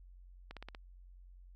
slowing click train, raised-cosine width 0.3 ms, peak -30 dBFS, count 5, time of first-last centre 0.51-0.748 s, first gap 57 ms, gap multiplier 1.03, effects added 45 Hz sine -53 dBFS peak until 1.55 s

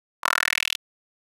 10% pulse tone with high-pass filter sweep, 40.3 Hz, E1, 38 cents flat, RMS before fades -24 dBFS, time 0.23-0.76 s, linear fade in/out 10 ms, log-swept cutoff 1100 to 3300 Hz, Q 3.4, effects resampled to 32000 Hz

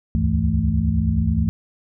sine tone cluster, 69.2 / 78.8 / 99.1 / 164.9 / 219 Hz, C#2 / D#2 / G2 / E3 / A3, -2 / +23 / +19 / +1 / -8 cents, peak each -23 dBFS, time 0.15-1.49 s, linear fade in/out 0 ms, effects none

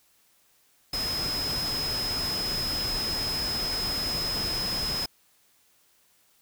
sine tone in noise, 5100 Hz, D#8, 42 cents sharp, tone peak -28 dBFS, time 0.93-5.06 s, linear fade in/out 5 ms, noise pink, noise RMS -34 dBFS, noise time 0.93-5.06 s, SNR +3 dB, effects white hiss -64 dBFS RMS until 6.41 s

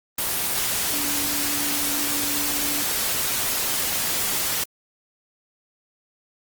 sine tone in noise, 289.2 Hz, D4, 27 cents flat, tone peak -32 dBFS, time 0.93-2.83 s, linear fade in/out 5 ms, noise white, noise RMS -24 dBFS, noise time 0.18-4.64 s, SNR -11 dB, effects Opus 24 kbps

